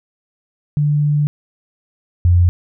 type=tone pair in turn; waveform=sine; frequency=147.5 / 87.93 Hz; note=D3 / F2; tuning=+8 / +12 cents; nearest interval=major sixth; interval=896 cents; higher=first; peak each=-12 / -8 dBFS; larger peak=second; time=0.77-1.27 / 2.25-2.49 s; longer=first; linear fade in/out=0 ms; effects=none